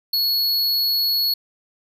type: tone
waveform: square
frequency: 4362 Hz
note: C#8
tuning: 29 cents flat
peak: -18 dBFS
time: 0.13-1.34 s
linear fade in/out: 5 ms
effects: none